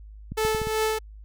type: clicks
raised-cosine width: 5 ms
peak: -20 dBFS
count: 5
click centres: 0.32 / 0.45 / 0.548 / 0.617 / 0.671 s
type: tone with tremolo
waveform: sawtooth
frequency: 436.7 Hz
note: A4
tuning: 13 cents flat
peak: -17 dBFS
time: 0.37-0.99 s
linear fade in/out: 10 ms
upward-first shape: triangle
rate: 2.7 Hz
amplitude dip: 60%
effects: added 52 Hz sine -41 dBFS peak until 1.24 s